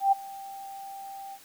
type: tone with ADSR envelope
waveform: sine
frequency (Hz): 786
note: G5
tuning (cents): +4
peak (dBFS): -16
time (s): 0-1.39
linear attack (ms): 120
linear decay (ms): 15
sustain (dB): -22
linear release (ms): 57
effects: white hiss -53 dBFS RMS until 1.44 s